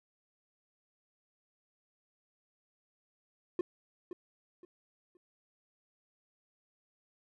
triangle tone with echo, 356.6 Hz, F4, 36 cents sharp, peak -26 dBFS, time 3.59-3.61 s, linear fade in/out 2 ms, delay 520 ms, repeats 3, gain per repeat -11 dB, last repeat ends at 5.17 s, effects none

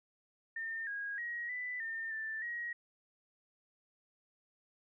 sine tone with pitch steps, 1811 / 1640 / 1895 / 1989 / 1810 / 1770 / 1895 Hz, A6 / G#6 / A#6 / B6 / A6 / A6 / A#6, +49 / -22 / +28 / +12 / +48 / +10 / +28 cents, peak -37 dBFS, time 0.56-2.73 s, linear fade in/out 5 ms, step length 310 ms, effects none

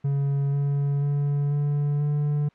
triangle tone with pitch steps, 140 / 141.71 / 143.44 / 145.19 / 146.96 Hz, C#3 / C#3 / D3 / D3 / D3, +18 / +39 / -40 / -19 / +2 cents, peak -19 dBFS, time 0.04-2.49 s, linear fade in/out 10 ms, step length 490 ms, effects white hiss -60 dBFS RMS until 2.54 s + low-pass 2000 Hz 12 dB/octave

